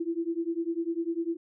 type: beating tone pair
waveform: sine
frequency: 329.6 / 339.6 Hz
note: E4 / F4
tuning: 0 / -48 cents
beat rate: 10 Hz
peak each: -31 dBFS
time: 0-1.37 s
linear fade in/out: 10 ms
effects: none